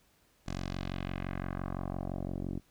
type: tone with low-pass filter sweep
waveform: 10% pulse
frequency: 45.88 Hz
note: F#1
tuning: 14 cents flat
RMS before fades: -37 dBFS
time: 0.46-2.6 s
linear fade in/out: 20 ms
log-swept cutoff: 6900 to 340 Hz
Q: 1.6
effects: pink hiss -68 dBFS RMS until 2.7 s